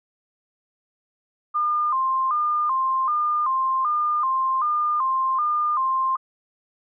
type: tone with vibrato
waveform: sine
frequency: 1128 Hz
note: C#6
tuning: 30 cents sharp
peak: -19 dBFS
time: 1.54-6.17 s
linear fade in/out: 20 ms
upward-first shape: square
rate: 1.3 Hz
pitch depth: 120 cents each way
effects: none